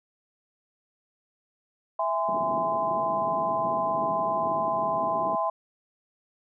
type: chord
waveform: sine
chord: E augmented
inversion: none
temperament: just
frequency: 659.3 / 824.1 / 1030.1 Hz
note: E5 / G#5 / B#5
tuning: 0 / -14 / -27 cents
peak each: -28 / -30 / -27 dBFS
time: 1.99-5.5 s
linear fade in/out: 5 ms
type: band-pass noise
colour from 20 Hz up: pink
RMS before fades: -38 dBFS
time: 2.28-5.36 s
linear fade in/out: 10 ms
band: 160 to 450 Hz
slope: 24 dB/octave
effects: none

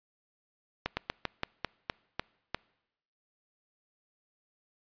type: slowing click train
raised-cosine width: 0.3 ms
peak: -14 dBFS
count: 9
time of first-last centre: 0.86-2.546 s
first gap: 110 ms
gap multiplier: 1.18
effects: noise-tail reverb RT60 0.9 s tail -25 dB re dry + resampled to 11025 Hz

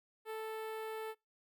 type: tone with notch filter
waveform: sawtooth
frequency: 439.7 Hz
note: A4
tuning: 1 cent flat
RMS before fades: -42 dBFS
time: 0.25-1.15 s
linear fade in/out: 50 ms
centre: 6100 Hz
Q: 0.51
effects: noise-tail reverb RT60 0.2 s tail -24 dB re dry

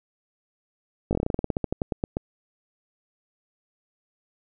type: slowing click train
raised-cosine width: 2 ms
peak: -11 dBFS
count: 19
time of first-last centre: 1.11-2.169 s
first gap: 19 ms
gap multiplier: 1.12
effects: none

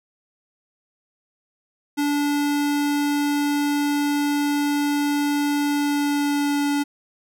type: tone with pitch glide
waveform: square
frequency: 289.7 to 287.2 Hz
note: D4 to D4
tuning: -24 to -39 cents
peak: -20 dBFS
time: 1.97-6.84 s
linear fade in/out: 20 ms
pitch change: -15 cents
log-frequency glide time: 5.67-6.71 s
effects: none

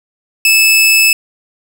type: tone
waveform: sawtooth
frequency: 2614 Hz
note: E7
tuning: 15 cents flat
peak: -3 dBFS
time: 0.45-1.13 s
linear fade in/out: 2 ms
effects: none

